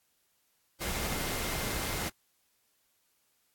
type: tone in noise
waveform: sine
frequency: 2100 Hz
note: C7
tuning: 6 cents sharp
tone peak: -45 dBFS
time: 0.8-2.1 s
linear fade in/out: 20 ms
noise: pink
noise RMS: -34 dBFS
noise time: 0.8-2.1 s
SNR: -14 dB
effects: white hiss -73 dBFS RMS until 3.54 s + AAC 64 kbps